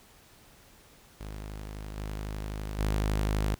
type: tone with level steps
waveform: sawtooth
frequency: 51.91 Hz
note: G#1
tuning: in tune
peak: -34 / -30 / -22 dBFS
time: 1.2-3.55 s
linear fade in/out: 10 ms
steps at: 1.96 / 2.78 s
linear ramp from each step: 20 ms
effects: pink hiss -57 dBFS RMS until 3.59 s